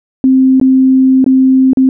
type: tone with dropouts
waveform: sine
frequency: 262.1 Hz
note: C4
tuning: 3 cents sharp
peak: -4 dBFS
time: 0.24-1.89 s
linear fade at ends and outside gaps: 1 ms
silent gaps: 0.599-0.613 / 1.243-1.263 / 1.733-1.772 s
effects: none